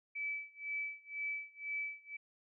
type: tone with tremolo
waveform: sine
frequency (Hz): 2304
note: D7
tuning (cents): -34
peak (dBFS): -35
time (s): 0.15-2.17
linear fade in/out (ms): 10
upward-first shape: sine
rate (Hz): 2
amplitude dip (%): 95
effects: none